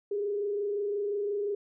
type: tone with frequency modulation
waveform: sine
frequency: 408.8 Hz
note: G#4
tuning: 27 cents flat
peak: -28 dBFS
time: 0.11-1.55 s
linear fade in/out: 5 ms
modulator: 25.7 Hz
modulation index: 0.49
effects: none